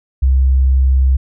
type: tone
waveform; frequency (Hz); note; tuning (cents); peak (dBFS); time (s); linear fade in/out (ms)
sine; 65.8; C2; +10; -8; 0.22-1.17; 10
effects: none